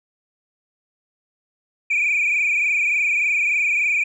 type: tone with frequency modulation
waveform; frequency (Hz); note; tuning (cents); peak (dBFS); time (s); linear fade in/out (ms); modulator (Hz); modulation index
sine; 2389; D7; +29; -15; 1.9-4.04; 10; 23.4; 4.1
effects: tanh soft clip ceiling -14 dBFS